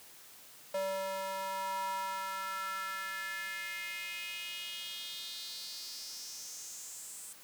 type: tone with high-pass filter sweep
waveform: square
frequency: 192.2 Hz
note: G3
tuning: 34 cents flat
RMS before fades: -40 dBFS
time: 0.74-7.33 s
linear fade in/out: 5 ms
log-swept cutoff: 610 to 8500 Hz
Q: 4
effects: white hiss -55 dBFS RMS until 7.43 s + high-pass 100 Hz 12 dB/octave